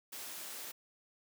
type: high-pass noise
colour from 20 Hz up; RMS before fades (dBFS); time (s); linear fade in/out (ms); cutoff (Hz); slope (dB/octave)
white; -45; 0.12-0.72; 10; 220; 12
effects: none